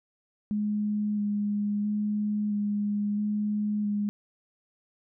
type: tone with vibrato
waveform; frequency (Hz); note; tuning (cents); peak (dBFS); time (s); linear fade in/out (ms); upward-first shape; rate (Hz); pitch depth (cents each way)
sine; 207.7; G#3; 0; -25; 0.51-4.09; 0; square; 0.75; 13
effects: none